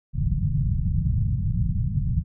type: low-pass noise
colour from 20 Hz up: white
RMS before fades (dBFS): -23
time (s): 0.13-2.24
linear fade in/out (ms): 50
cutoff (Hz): 170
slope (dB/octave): 48
effects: none